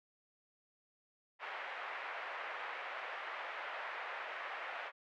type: band-pass noise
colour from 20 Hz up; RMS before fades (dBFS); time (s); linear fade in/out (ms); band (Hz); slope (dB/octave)
white; -44; 1.39-4.92; 50; 540 to 2200; 24
effects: none